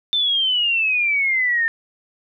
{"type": "exponential sweep", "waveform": "sine", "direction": "down", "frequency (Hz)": [3579, 1800], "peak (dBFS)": -16, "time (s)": [0.13, 1.68], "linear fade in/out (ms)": 0, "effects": []}